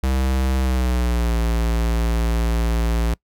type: tone with pitch glide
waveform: square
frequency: 65.41 to 57.27 Hz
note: C2 to A#1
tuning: 0 to -30 cents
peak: -18 dBFS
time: 0.03-3.14 s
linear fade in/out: 5 ms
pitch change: -230 cents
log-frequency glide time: 0.59-1.37 s
effects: noise-tail reverb RT60 0.1 s tail -24 dB re dry